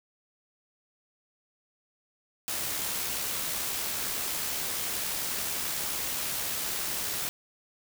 white noise with amplitude modulation, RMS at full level -31 dBFS, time 2.48-7.29 s, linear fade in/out 0 ms, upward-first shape sine, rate 71.3 Hz, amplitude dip 25%, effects none

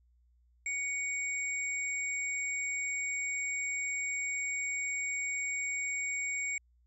sine tone pair together, 2231 / 7504 Hz, C#7 / A#8, +11 / +11 cents, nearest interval octave + major sixth, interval 2100 cents, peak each -33 / -38 dBFS, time 0.66-6.58 s, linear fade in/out 2 ms, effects added 60 Hz sine -64 dBFS peak until 6.86 s

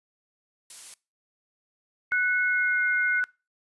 blue noise, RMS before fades -41 dBFS, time 0.7-0.94 s, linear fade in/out 2 ms
sine tone with pitch glide, 2169 to 2128 Hz, C#7 to C7, -38 to +29 cents, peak -27 dBFS, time 2.11-3.21 s, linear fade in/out 20 ms, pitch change -33 cents, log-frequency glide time 2.44-2.82 s
sine tone, 1486 Hz, F#6, 7 cents sharp, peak -22 dBFS, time 2.12-3.24 s, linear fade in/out 0 ms
effects noise-tail reverb RT60 0.3 s tail -24 dB re dry + resampled to 24000 Hz

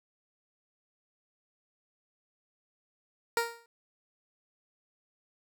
15% pulse tone with exponential decay, 466.2 Hz, A#4, in tune, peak -17 dBFS, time 3.37-3.66 s, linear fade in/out 1 ms, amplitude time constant 61 ms, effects none

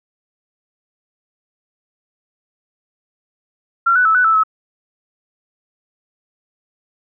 sine tone with pitch steps, 1370 / 1487 / 1308 / 1489 / 1317 / 1291 Hz, F6 / F#6 / E6 / F#6 / E6 / E6, -34 / +8 / -14 / +11 / -2 / -37 cents, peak -10 dBFS, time 3.86-4.436 s, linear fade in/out 10 ms, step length 96 ms, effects none

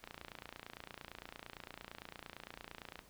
click train, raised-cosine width 0.3 ms, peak -30 dBFS, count 86, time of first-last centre 0.04-2.991 s, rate 28.8 Hz, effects pink hiss -63 dBFS RMS until 3.09 s

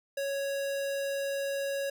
square tone, 554.4 Hz, C#5, in tune, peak -31 dBFS, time 0.17-1.9 s, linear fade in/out 5 ms, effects none

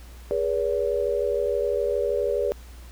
sine tone cluster, 411.7 / 484.1 / 571 Hz, G#4 / B4 / D5, -15 / -35 / -49 cents, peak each -26 dBFS, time 0.31-2.52 s, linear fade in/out 0 ms, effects added 60 Hz sine -41 dBFS peak until 2.91 s + pink hiss -51 dBFS RMS until 2.91 s

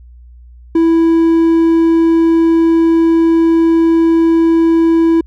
triangle tone, 329.6 Hz, E4, in tune, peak -5 dBFS, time 0.75-5.21 s, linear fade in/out 5 ms, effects added 60 Hz sine -35 dBFS peak until 5.26 s

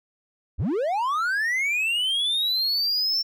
triangle linear sweep, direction up, 43.23 to 5440 Hz, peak -20 dBFS, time 0.58-3.23 s, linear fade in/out 20 ms, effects none

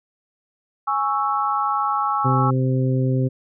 sine chord, C# minor, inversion second, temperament equal, 830.6 / 1108.7 / 1318.5 Hz, G#5 / C#6 / E6, 0 / 0 / 0 cents, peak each -23 dBFS, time 0.87-2.51 s, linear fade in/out 10 ms
harmonic tone, 130 Hz, C3, 11 cents flat, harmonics 1 / 2 / 3 / 4, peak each -18 / -24 / -28 / -30 dBFS, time 2.24-3.29 s, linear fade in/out 20 ms
effects none

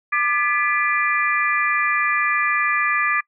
harmonic tone with a mistuned harmonic, 397.4 Hz, G4, 24 cents sharp, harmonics 3 / 4 / 5 / 6, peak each -21 / -22 / -23 / -24 dBFS, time 0.12-3.21 s, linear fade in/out 10 ms, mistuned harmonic 4, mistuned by +130 cents, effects noise-tail reverb RT60 0.1 s tail -26 dB re dry

